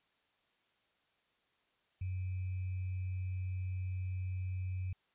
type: tone with sample-and-hold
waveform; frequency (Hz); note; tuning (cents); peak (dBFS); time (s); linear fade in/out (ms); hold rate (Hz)
sine; 92.5; F#2; 0; -35; 2.01-4.93; 5; 2450
effects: white hiss -75 dBFS RMS until 5.14 s + resampled to 8000 Hz